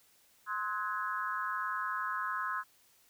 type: chord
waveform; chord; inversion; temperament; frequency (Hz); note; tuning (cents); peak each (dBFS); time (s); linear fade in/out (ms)
sine; Ab dominant seventh; first; equal with one note detuned; 1046.5 / 1277.3 / 1480 / 1661.2; C6 / Eb6 / Gb6 / Ab6; 0 / +45 / 0 / 0; -37 / -37 / -40 / -40; 0.46-2.64; 50
effects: white hiss -66 dBFS RMS until 3.09 s